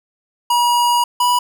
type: tone pair in turn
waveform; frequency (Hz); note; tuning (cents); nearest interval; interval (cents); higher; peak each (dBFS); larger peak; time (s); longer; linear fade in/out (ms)
square; 961 / 978.9; B5 / B5; -48 / -16; unison; 32; second; -13 / -13; neither; 0.5-1.04 / 1.2-1.39; first; 5
effects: none